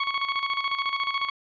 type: tone with tremolo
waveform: 20% pulse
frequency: 1108.7 Hz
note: C#6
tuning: in tune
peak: -18 dBFS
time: 0-1.3 s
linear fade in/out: 5 ms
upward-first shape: square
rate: 14 Hz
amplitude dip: 60%
effects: resampled to 11025 Hz